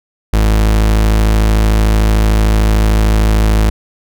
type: tone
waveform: 40% pulse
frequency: 53.4 Hz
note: G#1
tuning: 49 cents sharp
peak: -7 dBFS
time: 0.33-3.7 s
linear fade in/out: 5 ms
effects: none